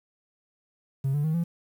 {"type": "tone with pitch steps", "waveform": "triangle", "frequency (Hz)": [135.5, 146.07, 157.46, 169.74], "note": ["C#3", "D3", "D#3", "F3"], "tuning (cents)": [-39, -9, 21, -49], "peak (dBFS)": -20, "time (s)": [1.04, 1.44], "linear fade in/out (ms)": 10, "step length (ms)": 100, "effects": ["tanh soft clip ceiling -18 dBFS", "9-bit"]}